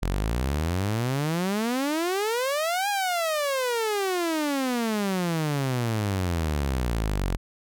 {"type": "exponential two-way sweep", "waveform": "sawtooth", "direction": "up then down", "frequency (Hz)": [42.34, 828, 43.14], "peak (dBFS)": -20, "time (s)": [0.02, 7.37], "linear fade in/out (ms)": 10, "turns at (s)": 2.89, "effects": []}